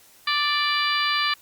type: harmonic tone with a mistuned harmonic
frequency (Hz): 587.3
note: D5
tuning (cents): 0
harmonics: 2 / 3 / 4 / 5 / 6 / 7 / 8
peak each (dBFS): -25 / -27 / -28 / -29 / -30 / -30 / -31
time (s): 0.27-1.34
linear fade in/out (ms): 5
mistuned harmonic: 7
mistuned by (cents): -26
effects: white hiss -53 dBFS RMS until 1.41 s + Opus 48 kbps